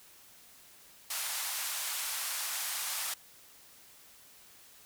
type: band-pass noise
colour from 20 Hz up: white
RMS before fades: -36 dBFS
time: 1.1-3.14 s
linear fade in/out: 5 ms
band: 740 to 14000 Hz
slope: 24 dB/octave
effects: white hiss -57 dBFS RMS until 4.85 s